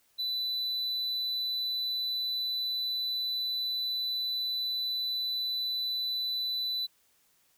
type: tone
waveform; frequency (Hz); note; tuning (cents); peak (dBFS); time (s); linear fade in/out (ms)
triangle; 3988; B7; +16; -28; 0.18-6.87; 20
effects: white hiss -68 dBFS RMS until 7.57 s